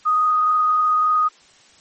sine tone with frequency modulation, 1244.5 Hz, D#6, in tune, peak -14 dBFS, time 0.05-1.29 s, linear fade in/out 20 ms, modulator 23.6 Hz, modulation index 0.47, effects white hiss -51 dBFS RMS until 1.8 s + MP3 32 kbps

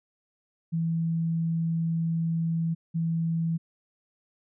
sine tone pair in turn, 164.81 / 164.81 Hz, E3 / E3, 0 / 0 cents, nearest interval unison, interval 0 cents, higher neither, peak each -24 dBFS, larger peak neither, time 0.72-2.75 / 2.94-3.58 s, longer first, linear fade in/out 20 ms, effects none

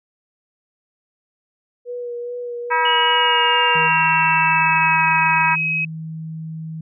sine tone with vibrato, 483.4 Hz, B4, 37 cents flat, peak -25 dBFS, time 1.85-3.9 s, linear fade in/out 50 ms, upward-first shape sine, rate 2.4 Hz, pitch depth 20 cents each way
harmonic tone, 321.4 Hz, E4, 44 cents flat, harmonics 3 / 4 / 5 / 6 / 7 / 8, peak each -17 / -25 / -22 / -27 / -26 / -31 dBFS, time 2.7-5.56 s, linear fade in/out 20 ms
sine tone with pitch glide, 2905 to 2544 Hz, F#7 to D#7, -32 to +38 cents, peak -18 dBFS, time 2.85-5.85 s, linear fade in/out 5 ms, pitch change -230 cents, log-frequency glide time 3.12-5.04 s
sine tone, 160 Hz, D#3, 49 cents sharp, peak -27 dBFS, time 3.75-6.81 s, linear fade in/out 5 ms
effects none

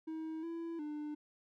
triangle tone with pitch steps, 318.5 / 333.4 / 299 Hz, D#4 / E4 / D4, +41 / +20 / +31 cents, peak -37 dBFS, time 0.07-1.15 s, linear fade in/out 10 ms, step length 360 ms, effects none

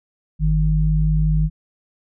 sine tone pair together, 50.04 / 155.6 Hz, G1 / D#3, +36 / 0 cents, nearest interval octave + minor sixth, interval 1964 cents, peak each -17 dBFS, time 0.39-1.5 s, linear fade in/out 50 ms, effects none

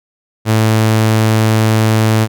sawtooth tone, 110 Hz, A2, in tune, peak -5 dBFS, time 0.45-2.28 s, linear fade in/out 50 ms, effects none

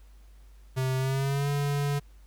square tone with pitch glide, 130.5 to 143.14 Hz, C3 to D3, -4 to -44 cents, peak -26 dBFS, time 0.76-2 s, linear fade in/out 20 ms, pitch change +160 cents, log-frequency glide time 0.97-1.49 s, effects added 50 Hz sine -49 dBFS peak until 2.26 s + pink hiss -65 dBFS RMS until 2.26 s

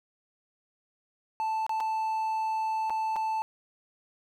triangle tone with dropouts, 880 Hz, A5, in tune, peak -25 dBFS, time 1.4-3.42 s, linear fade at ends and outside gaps 0 ms, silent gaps 1.665-1.694 / 1.802-1.806 / 2.897-2.904 / 3.159-3.164 s, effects none

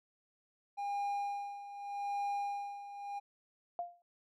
triangle tone with tremolo, 808 Hz, G#5, 48 cents flat, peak -31 dBFS, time 0.77-3.2 s, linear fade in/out 20 ms, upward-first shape sine, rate 0.83 Hz, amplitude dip 75%
sine tone with exponential decay, 698.5 Hz, F5, in tune, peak -32 dBFS, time 3.79-4.02 s, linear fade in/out 1 ms, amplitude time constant 49 ms
effects none

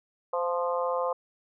harmonic tone with a mistuned harmonic, 174.61 Hz, F3, in tune, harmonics 3 / 4 / 5 / 6 / 7, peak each -28 / -35 / -35 / -32 / -37 dBFS, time 0.33-1.13 s, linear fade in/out 5 ms, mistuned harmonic 3, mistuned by -15 cents, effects none

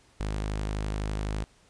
sawtooth tone, 51.91 Hz, G#1, in tune, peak -25 dBFS, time 0.2-1.44 s, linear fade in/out 0 ms, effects pink hiss -61 dBFS RMS until 1.69 s + resampled to 22050 Hz

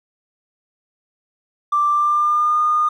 triangle tone with pitch glide, 1177 to 1220.6 Hz, D6 to D#6, +3 to -34 cents, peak -10 dBFS, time 1.72-2.89 s, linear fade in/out 10 ms, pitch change +63 cents, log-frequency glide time 1.89-2.6 s, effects tanh soft clip ceiling -12 dBFS

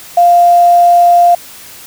sine tone with quantisation, 698 Hz, F5, 1 cent flat, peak -3 dBFS, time 0.17-1.35 s, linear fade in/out 5 ms, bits 5, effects white hiss -33 dBFS RMS until 1.86 s

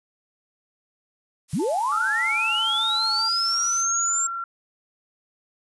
blue noise, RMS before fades -38 dBFS, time 1.48-3.85 s, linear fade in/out 50 ms
sine linear sweep, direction up, 121.6 to 7459 Hz, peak -21 dBFS, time 1.53-4.27 s, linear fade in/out 5 ms
sine tone with vibrato, 866 Hz, A5, 28 cents flat, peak -31 dBFS, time 1.59-3.29 s, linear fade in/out 10 ms, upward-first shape square, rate 5 Hz, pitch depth 25 cents each way
sine tone, 1366 Hz, F6, 39 cents flat, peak -27 dBFS, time 1.92-4.44 s, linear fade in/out 2 ms
effects resampled to 24000 Hz

